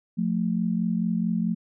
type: tone pair together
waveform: sine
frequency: 177.4 / 222 Hz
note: F3 / A3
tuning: +27 / +16 cents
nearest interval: major third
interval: 389 cents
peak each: -25 dBFS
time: 0.17-1.55 s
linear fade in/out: 20 ms
effects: none